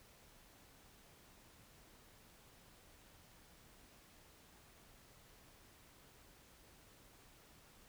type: silence
effects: pink hiss -64 dBFS RMS until 7.88 s